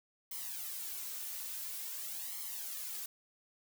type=noise with flanger; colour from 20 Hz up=blue; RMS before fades=-42 dBFS; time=0.31-3.06 s; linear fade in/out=5 ms; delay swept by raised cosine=0.95 to 3.45 ms; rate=0.48 Hz; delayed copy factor=+1; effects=none

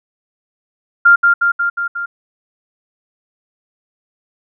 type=tone with echo; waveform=sine; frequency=1396.9 Hz; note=F6; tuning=in tune; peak=-4 dBFS; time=1.05-1.16 s; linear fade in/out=10 ms; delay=180 ms; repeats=5; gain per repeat=-3 dB; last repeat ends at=2.06 s; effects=none

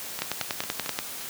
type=two click trains; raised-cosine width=0.2 ms; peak=-9 / -14 dBFS; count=9 / 4; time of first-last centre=0.22-0.989 / 0.19-0.861 s; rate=10.4 / 4.47 Hz; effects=white hiss -37 dBFS RMS until 1.29 s + high-pass 100 Hz 12 dB/octave

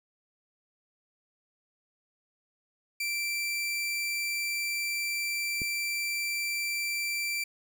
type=tone; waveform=sawtooth; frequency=2345 Hz; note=D7; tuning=3 cents flat; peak=-26 dBFS; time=3-7.44 s; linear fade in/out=5 ms
type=click; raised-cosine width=3 ms; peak=-25 dBFS; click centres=5.618 s
effects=none

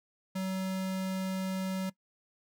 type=tone; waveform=square; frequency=189 Hz; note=F#3; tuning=37 cents sharp; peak=-32 dBFS; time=0.35-1.9 s; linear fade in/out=10 ms; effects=noise-tail reverb RT60 0.1 s tail -20 dB re dry

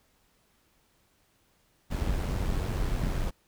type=noise with amplitude modulation; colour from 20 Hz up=brown; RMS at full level=-27 dBFS; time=1.9-3.31 s; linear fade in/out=20 ms; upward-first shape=sine; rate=93.4 Hz; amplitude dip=45%; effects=pink hiss -68 dBFS RMS until 3.47 s

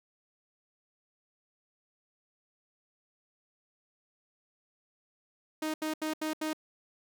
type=tone bursts; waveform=sawtooth; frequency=311.1 Hz; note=D#4; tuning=in tune; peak=-27 dBFS; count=5; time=5.62-6.532 s; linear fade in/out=5 ms; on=120 ms; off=78 ms; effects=none

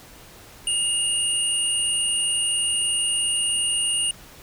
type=tone pair together; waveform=sine; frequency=2843 / 9026 Hz; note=F7 / C#9; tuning=+30 / +30 cents; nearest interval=octave + minor sixth; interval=2000 cents; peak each=-23 dBFS; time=0.67-4.11 s; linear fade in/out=2 ms; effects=pink hiss -46 dBFS RMS until 4.42 s

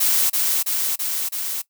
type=noise with echo; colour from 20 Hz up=blue; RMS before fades=-18 dBFS; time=0-0.3 s; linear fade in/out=10 ms; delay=330 ms; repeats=4; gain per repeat=-2 dB; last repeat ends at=1.62 s; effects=noise-tail reverb RT60 0.1 s tail -19 dB re dry

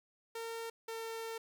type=tone pair in turn; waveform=sawtooth; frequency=457.1 / 452.4 Hz; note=A#4 / A4; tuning=-34 / +48 cents; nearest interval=unison; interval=18 cents; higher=first; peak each=-36 / -36 dBFS; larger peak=neither; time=0.35-0.7 / 0.88-1.38 s; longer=second; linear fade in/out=5 ms; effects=none

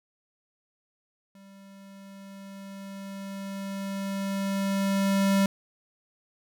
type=tone with level ramp; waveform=square; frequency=196 Hz; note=G3; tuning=in tune; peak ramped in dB=-50 to -20 dBFS; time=1.35-5.46 s; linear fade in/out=2 ms; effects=none

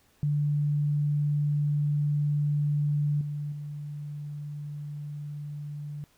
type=tone with level steps; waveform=sine; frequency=146.83 Hz; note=D3; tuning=in tune; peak=-23 / -30 / -34 dBFS; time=0.23-6.04 s; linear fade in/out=0 ms; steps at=3.21 / 3.52 s; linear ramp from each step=2 ms; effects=pink hiss -64 dBFS RMS until 6.17 s

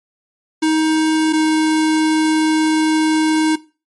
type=tone pair in turn; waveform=square; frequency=314.8 / 313.4 Hz; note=D#4 / D#4; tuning=+20 / +13 cents; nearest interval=unison; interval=7 cents; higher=first; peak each=-13 dBFS; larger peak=neither; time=0.62-1.33 / 1.33-3.56 s; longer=second; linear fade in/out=10 ms; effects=noise-tail reverb RT60 0.3 s tail -17 dB re dry + MP3 48 kbps

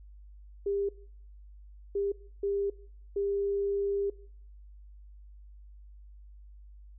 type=tone bursts at uneven times; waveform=sine; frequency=400.2 Hz; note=G4; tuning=36 cents sharp; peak=-27 dBFS; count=4; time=0.66-0.89 / 1.95-2.12 / 2.43-2.7 / 3.16-4.1 s; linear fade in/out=5 ms; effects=noise-tail reverb RT60 0.6 s tail -20 dB re dry + added 50 Hz sine -48 dBFS peak until 6.98 s

